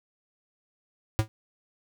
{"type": "tone with exponential decay", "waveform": "square", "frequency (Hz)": 109.1, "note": "A2", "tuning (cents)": -14, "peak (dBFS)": -16, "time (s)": [1.19, 1.28], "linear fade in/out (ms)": 0, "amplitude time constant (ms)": 19, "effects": []}